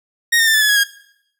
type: tone with pitch steps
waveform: sawtooth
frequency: 1866 / 1824.4 / 1783.8 / 1744.1 / 1705.2 / 1667.2 / 1630.1 Hz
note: A#6 / A#6 / A6 / A6 / G#6 / G#6 / G#6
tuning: +1 / -38 / +23 / -16 / +45 / +6 / -33 cents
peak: -8 dBFS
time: 0.32-0.838 s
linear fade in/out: 10 ms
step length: 74 ms
effects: noise-tail reverb RT60 0.7 s tail -18 dB re dry